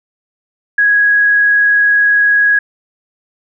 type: tone with vibrato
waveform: sine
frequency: 1661.2 Hz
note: G#6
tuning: in tune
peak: -7 dBFS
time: 0.78-2.59 s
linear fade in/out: 5 ms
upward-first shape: triangle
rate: 20 Hz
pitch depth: 15 cents each way
effects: none